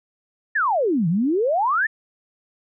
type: exponential two-way sweep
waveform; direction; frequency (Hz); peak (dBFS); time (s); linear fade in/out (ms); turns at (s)
sine; down then up; 1852 to 155.56 to 1852; -17; 0.55-1.87; 10; 1.08
effects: none